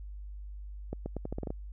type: accelerating click train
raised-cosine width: 2 ms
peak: -22 dBFS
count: 9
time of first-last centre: 0.93-1.505 s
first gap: 130 ms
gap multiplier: 0.82
effects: added 50 Hz sine -40 dBFS peak until 1.72 s